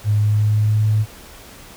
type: tone with pitch glide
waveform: sine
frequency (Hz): 105 to 107.45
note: G#2 to A2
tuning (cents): +19 to -41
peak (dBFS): -13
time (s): 0.04-1.06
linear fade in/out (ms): 50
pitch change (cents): +40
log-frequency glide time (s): 0.17-0.87
effects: pink hiss -41 dBFS RMS until 1.76 s